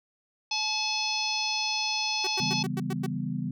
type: harmonic tone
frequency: 860 Hz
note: A5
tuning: 40 cents flat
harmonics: 1 / 3 / 4 / 5 / 6 / 7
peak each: -34 / -32 / -36 / -33 / -32 / -37 dBFS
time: 0.51-2.63 s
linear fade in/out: 5 ms
type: tone bursts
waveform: sawtooth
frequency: 378.8 Hz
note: F#4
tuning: 41 cents sharp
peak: -28 dBFS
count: 7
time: 2.24-3.064 s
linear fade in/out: 5 ms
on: 32 ms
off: 100 ms
type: chord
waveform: sine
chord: C# half-diminished seventh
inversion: none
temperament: equal with one note detuned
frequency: 138.59 / 164.81 / 197.13 / 246.9 Hz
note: C#3 / E3 / G3 / B3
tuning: 0 / 0 / +10 / 0 cents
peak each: -34 dBFS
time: 2.4-3.51 s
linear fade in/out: 5 ms
effects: none